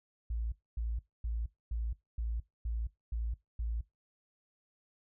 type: tone bursts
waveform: sine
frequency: 56.5 Hz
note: A1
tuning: 47 cents sharp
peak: -32 dBFS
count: 8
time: 0.3-3.81 s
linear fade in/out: 5 ms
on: 220 ms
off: 250 ms
effects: noise-tail reverb RT60 0.2 s tail -21 dB re dry